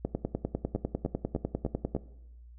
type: two click trains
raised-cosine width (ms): 2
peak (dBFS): -20 / -16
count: 5 / 20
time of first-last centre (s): 0.76-1.965 / 0.05-1.95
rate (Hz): 3.32 / 10
effects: noise-tail reverb RT60 0.9 s tail -18 dB re dry + added 59 Hz sine -48 dBFS peak until 2.58 s